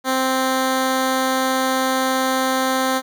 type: tone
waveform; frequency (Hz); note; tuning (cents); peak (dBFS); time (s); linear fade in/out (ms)
10% pulse; 261.6; C4; 0; -9; 0.04-3.02; 50
effects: none